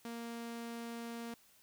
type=tone; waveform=sawtooth; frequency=233.1 Hz; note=A#3; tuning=in tune; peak=-38 dBFS; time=0.05-1.34 s; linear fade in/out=2 ms; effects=white hiss -66 dBFS RMS until 1.62 s